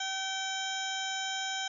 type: harmonic tone with a mistuned harmonic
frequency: 768 Hz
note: G5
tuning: 36 cents flat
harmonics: 1 / 2 / 3 / 4 / 5 / 7 / 8 / 9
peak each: -38 / -38 / -44 / -38 / -42 / -45 / -44 / -43 dBFS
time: 0-1.68 s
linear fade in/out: 5 ms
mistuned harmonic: 4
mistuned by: +43 cents
effects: none